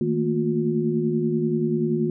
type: tone cluster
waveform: sine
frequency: 157.6 / 220 / 230.4 / 358.4 Hz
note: D#3 / A3 / A#3 / F4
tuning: +23 / 0 / -20 / +45 cents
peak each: -26 / -28 / -25 / -24 dBFS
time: 0.01-2.1 s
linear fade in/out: 2 ms
effects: none